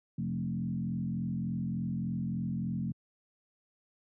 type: tone with frequency modulation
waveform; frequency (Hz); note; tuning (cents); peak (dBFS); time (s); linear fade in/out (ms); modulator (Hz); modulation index
sine; 175.8; F3; +12; -30; 0.18-2.92; 5; 43.4; 1.4
effects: high-pass 100 Hz 12 dB/octave